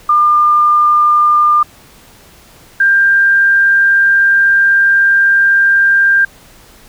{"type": "tone pair in turn", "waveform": "sine", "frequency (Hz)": [1202, 1591.9], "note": ["D6", "G6"], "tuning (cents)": [40, 26], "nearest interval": "perfect fourth", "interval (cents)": 486, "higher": "second", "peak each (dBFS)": -6, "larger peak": "neither", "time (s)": [[0.09, 1.63], [2.8, 6.25]], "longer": "second", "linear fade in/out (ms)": 5, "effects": ["pink hiss -42 dBFS RMS until 6.88 s"]}